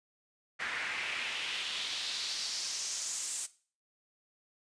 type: noise with band-pass filter sweep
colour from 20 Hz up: pink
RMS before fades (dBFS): -37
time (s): 0.59-3.47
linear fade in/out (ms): 20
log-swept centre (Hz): 1800 to 8200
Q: 2.6
effects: noise-tail reverb RT60 0.4 s tail -17 dB re dry + resampled to 22050 Hz